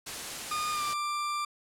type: noise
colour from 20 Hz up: white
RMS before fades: -37 dBFS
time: 0.06-0.94 s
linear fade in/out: 10 ms
type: tone with pitch glide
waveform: 40% pulse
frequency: 1220 to 1182.5 Hz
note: D#6 to D6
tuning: -34 to +12 cents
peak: -29 dBFS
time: 0.51-1.45 s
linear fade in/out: 5 ms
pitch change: -54 cents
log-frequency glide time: 0.72-0.83 s
effects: low-pass 10000 Hz 12 dB/octave